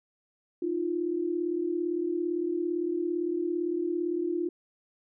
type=tone pair together; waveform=sine; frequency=311.1 / 348.8 Hz; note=D#4 / F4; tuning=0 / -2 cents; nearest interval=major second; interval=198 cents; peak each=-32 / -28 dBFS; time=0.62-4.49 s; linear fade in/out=5 ms; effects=none